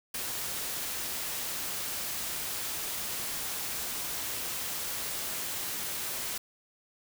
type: noise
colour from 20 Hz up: white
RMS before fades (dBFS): -35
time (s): 0.14-6.38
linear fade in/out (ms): 5
effects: none